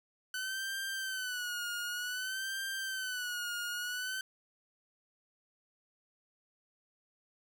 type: tone with vibrato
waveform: sawtooth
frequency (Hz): 1502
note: F#6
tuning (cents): +26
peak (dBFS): -32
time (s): 0.34-4.21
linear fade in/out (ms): 2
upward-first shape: sine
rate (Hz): 0.54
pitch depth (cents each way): 88
effects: none